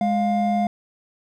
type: tone pair together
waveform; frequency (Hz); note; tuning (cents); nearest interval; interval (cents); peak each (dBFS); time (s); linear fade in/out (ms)
triangle; 207.7 / 703.5; G#3 / F5; 0 / +12; octave + major sixth; 2112; -19; 0.01-0.67; 2
effects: none